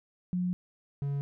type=tone pair in turn; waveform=sine / triangle; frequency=179.8 / 140.95 Hz; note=F#3 / C#3; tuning=-49 / +29 cents; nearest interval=major third; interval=422 cents; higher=first; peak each=-27 dBFS; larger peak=neither; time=0.33-0.53 / 1.02-1.21 s; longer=first; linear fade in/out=0 ms; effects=none